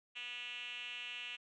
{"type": "tone with band-pass filter", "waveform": "5% pulse", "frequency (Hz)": 243.5, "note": "B3", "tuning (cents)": -24, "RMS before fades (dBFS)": -45, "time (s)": [0.15, 1.37], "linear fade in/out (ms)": 20, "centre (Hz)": 2800, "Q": 6.3, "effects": ["resampled to 22050 Hz"]}